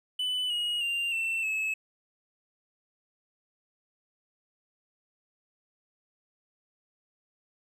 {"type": "tone with pitch steps", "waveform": "triangle", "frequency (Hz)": [2996, 2889, 2786, 2686, 2590], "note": ["F#7", "F#7", "F7", "E7", "E7"], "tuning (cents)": [21, -42, -5, 32, -31], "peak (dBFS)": -26, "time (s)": [0.19, 1.74], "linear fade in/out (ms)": 5, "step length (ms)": 310, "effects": []}